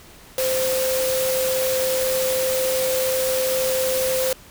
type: tone in noise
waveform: sine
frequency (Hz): 519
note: C5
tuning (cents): -14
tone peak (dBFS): -20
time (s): 0.38-4.33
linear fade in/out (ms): 2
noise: white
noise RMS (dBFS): -26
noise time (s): 0.38-4.33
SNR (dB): +3
effects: pink hiss -46 dBFS RMS until 4.5 s